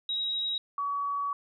sine tone pair in turn, 3822 / 1133.2 Hz, A#7 / C#6, +43 / +38 cents, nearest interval octave + major sixth, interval 2105 cents, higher first, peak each -28 dBFS, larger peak neither, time 0.09-0.58 / 0.78-1.33 s, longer second, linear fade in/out 2 ms, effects none

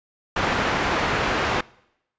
white low-pass noise, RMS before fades -23 dBFS, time 0.36-1.61 s, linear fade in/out 5 ms, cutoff 1700 Hz, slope 12 dB/octave, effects noise-tail reverb RT60 0.8 s tail -23 dB re dry + resampled to 16000 Hz

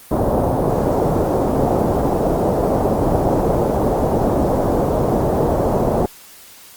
white low-pass noise, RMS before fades -17 dBFS, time 0.11-6.06 s, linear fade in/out 5 ms, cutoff 720 Hz, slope 24 dB/octave, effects white hiss -42 dBFS RMS until 6.76 s + Opus 32 kbps

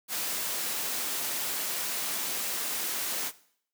white noise, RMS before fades -32 dBFS, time 0.08-3.32 s, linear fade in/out 50 ms, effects noise-tail reverb RT60 0.6 s tail -18 dB re dry + high-pass 200 Hz 12 dB/octave

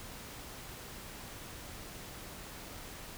silence, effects pink hiss -47 dBFS RMS until 3.17 s

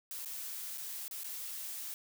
blue noise with dropouts, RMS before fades -42 dBFS, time 0.11-1.94 s, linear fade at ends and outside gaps 0 ms, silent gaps 0.248-0.258 / 0.775-0.781 / 1.08-1.111 / 1.234-1.244 s, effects none

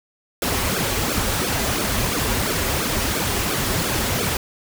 pink noise with flanger, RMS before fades -22 dBFS, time 0.42-4.37 s, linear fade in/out 2 ms, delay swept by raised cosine 1 to 6.8 ms, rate 2.9 Hz, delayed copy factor -1, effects none

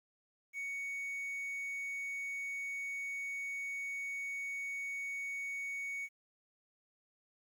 triangle tone with quantisation, 2230 Hz, C#7, 10 cents sharp, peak -36 dBFS, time 0.53-6.09 s, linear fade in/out 50 ms, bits 11, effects none

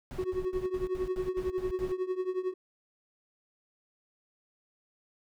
brown noise bursts, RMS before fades -41 dBFS, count 9, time 0.11-1.92 s, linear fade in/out 0 ms, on 130 ms, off 80 ms
triangle tone with tremolo, 370 Hz, F#4, in tune, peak -24 dBFS, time 0.18-2.54 s, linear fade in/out 10 ms, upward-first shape triangle, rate 11 Hz, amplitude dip 90%
effects none

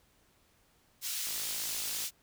pink high-pass noise, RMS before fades -36 dBFS, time 1.01-2.11 s, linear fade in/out 50 ms, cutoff 3900 Hz, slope 12 dB/octave
click train, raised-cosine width 0.5 ms, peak -34 dBFS, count 43, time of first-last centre 1.27-2.041 s, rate 54.5 Hz
effects pink hiss -68 dBFS RMS until 2.22 s

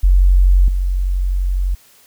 sine tone with level steps, 45.89 Hz, F#1, 14 cents flat, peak -7 / -14 dBFS, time 0.03-1.75 s, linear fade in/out 10 ms, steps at 0.68 s, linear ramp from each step 2 ms, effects white hiss -49 dBFS RMS until 2.06 s

